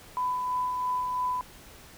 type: tone with tremolo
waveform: sine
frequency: 1000 Hz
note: B5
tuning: 21 cents sharp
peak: -25 dBFS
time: 0.17-1.41 s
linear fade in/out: 0 ms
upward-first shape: sine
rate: 3 Hz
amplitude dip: 30%
effects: pink hiss -50 dBFS RMS until 1.97 s